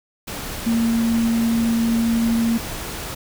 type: tone in noise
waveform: sine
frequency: 229.9 Hz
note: A#3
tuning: 24 cents flat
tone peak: -16 dBFS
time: 0.66-2.58 s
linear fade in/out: 10 ms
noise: pink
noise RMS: -30 dBFS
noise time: 0.27-3.15 s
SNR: +11 dB
effects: none